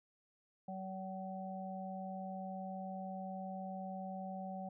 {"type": "harmonic tone", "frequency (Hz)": 189.4, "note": "F#3", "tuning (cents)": 41, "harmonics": [1, 3, 4], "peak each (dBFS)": [-44, -49, -45], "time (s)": [0.68, 4.69], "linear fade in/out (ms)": 5, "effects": []}